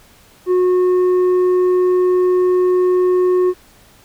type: tone with tanh clipping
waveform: sine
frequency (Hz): 364.2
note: F#4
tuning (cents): -27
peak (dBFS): -12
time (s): 0.46-3.54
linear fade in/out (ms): 50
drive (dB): 5
effects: pink hiss -48 dBFS RMS until 4.04 s